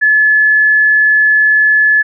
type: tone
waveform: sine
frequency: 1719 Hz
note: A6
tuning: 41 cents flat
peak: -6 dBFS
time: 0.01-2.03 s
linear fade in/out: 20 ms
effects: none